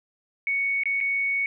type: tone with dropouts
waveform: sine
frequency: 2224 Hz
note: C#7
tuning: 5 cents sharp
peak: -22 dBFS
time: 0.47-1.46 s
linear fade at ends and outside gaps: 1 ms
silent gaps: 0.835-0.856 / 1.004-1.01 s
effects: none